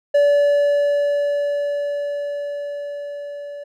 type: tone with level ramp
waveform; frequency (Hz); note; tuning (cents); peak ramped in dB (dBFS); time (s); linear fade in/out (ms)
triangle; 576; D5; -34; -9 to -28; 0.14-3.64; 10
effects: none